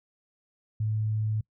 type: tone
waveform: sine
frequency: 108.2 Hz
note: A2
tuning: 29 cents flat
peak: -25 dBFS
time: 0.8-1.41 s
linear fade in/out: 5 ms
effects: noise-tail reverb RT60 0.1 s tail -25 dB re dry